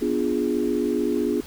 sine chord, B diminished seventh, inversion none, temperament equal, 246.9 / 293.7 / 349.2 / 415.3 Hz, B3 / D4 / F4 / Ab4, 0 / 0 / 0 / 0 cents, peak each -26 dBFS, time 0.01-1.41 s, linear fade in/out 10 ms, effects pink hiss -43 dBFS RMS until 1.46 s

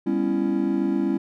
triangle chord, C# half-diminished seventh, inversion second, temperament just, 199.57 / 249.5 / 277.2 / 332.6 Hz, G3 / B3 / C#4 / E4, +31 / +18 / 0 / +16 cents, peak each -24 / -27 / -23 / -23 dBFS, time 0.06-1.18 s, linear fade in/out 10 ms, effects none

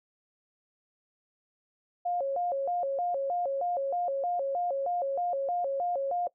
sine tone with vibrato, 622.3 Hz, D#5, in tune, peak -27 dBFS, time 2.05-6.28 s, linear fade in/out 10 ms, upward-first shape square, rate 3.2 Hz, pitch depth 220 cents each way, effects noise-tail reverb RT60 0.1 s tail -21 dB re dry

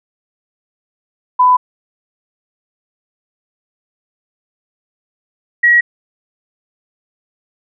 sine tone pair in turn, 1000 / 1910.2 Hz, B5 / A#6, +21 / +42 cents, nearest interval major seventh, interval 1121 cents, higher second, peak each -6 dBFS, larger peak neither, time 1.39-1.57 / 5.63-5.81 s, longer neither, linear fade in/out 10 ms, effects none

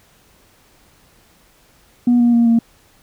sine tone with pitch steps, 242.4 / 238.5 / 234.7 / 230.9 Hz, B3 / A#3 / A#3 / A#3, -32 / +40 / +12 / -16 cents, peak -8 dBFS, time 2.07-2.59 s, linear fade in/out 5 ms, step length 130 ms, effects tanh soft clip ceiling -7 dBFS + pink hiss -53 dBFS RMS until 3.02 s

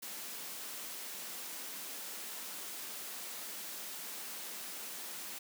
white high-pass noise, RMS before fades -44 dBFS, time 0.02-5.39 s, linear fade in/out 10 ms, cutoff 170 Hz, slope 48 dB/octave, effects none

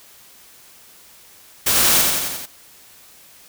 white noise with echo, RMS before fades -17 dBFS, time 1.66-2.02 s, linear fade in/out 10 ms, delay 88 ms, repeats 5, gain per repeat -3 dB, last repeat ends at 2.46 s, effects white hiss -47 dBFS RMS until 3.48 s

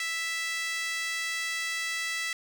5% pulse tone with high-pass filter, 659.3 Hz, E5, in tune, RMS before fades -32 dBFS, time 0-2.33 s, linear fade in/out 2 ms, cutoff 1800 Hz, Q 4.5, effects none

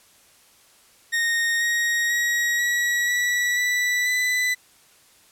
40% pulse tone with pitch steps, 1854 / 1876.6 / 1899.5 / 1922.7 / 1946.2 / 1969.9 / 1994 Hz, A#6 / A#6 / A#6 / B6 / B6 / B6 / B6, -10 / +11 / +32 / -47 / -26 / -5 / +16 cents, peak -19 dBFS, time 1.12-4.55 s, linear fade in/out 20 ms, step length 490 ms, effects white hiss -55 dBFS RMS until 5.31 s + low-pass 12000 Hz 12 dB/octave

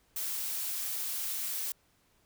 blue noise, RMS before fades -35 dBFS, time 0.16-1.72 s, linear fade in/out 2 ms, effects pink hiss -69 dBFS RMS until 2.25 s

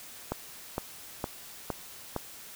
click train, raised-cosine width 1 ms, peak -16 dBFS, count 5, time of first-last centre 0.32-2.163 s, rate 2.17 Hz, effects white hiss -47 dBFS RMS until 2.55 s

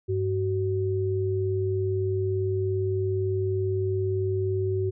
sine tone pair together, 99.7 / 376.4 Hz, G2 / F#4, +30 / +30 cents, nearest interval octave + major seventh, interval 2300 cents, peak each -26 dBFS, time 0.08-4.91 s, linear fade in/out 20 ms, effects none

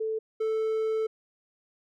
sine / triangle tone pair in turn, 440 / 440 Hz, A4 / A4, 0 / 0 cents, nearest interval unison, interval 0 cents, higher neither, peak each -27 / -23 dBFS, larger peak second, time 0-0.19 / 0.4-1.07 s, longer second, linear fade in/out 10 ms, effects none

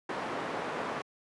white low-pass noise, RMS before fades -35 dBFS, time 0.09-1.02 s, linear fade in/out 5 ms, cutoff 1100 Hz, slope 12 dB/octave, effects high-pass 200 Hz 12 dB/octave + resampled to 24000 Hz

